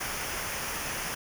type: noise with comb filter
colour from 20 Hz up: pink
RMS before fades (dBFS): -34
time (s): 0-1.15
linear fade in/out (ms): 10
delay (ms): 0.25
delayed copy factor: -0.6
effects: none